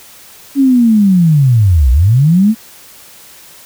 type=linear two-way sweep; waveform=sine; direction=down then up; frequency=281.7 to 58.27 to 229.1 Hz; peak=-5 dBFS; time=0.55-2.55 s; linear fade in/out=50 ms; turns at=1.91 s; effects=white hiss -38 dBFS RMS until 3.65 s